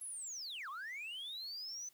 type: linear two-way sweep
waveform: sine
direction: down then up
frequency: 11175 to 1041 to 6140 Hz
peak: -40 dBFS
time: 0.01-1.89 s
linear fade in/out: 5 ms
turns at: 0.69 s
effects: tanh soft clip ceiling -41 dBFS + white hiss -69 dBFS RMS until 1.93 s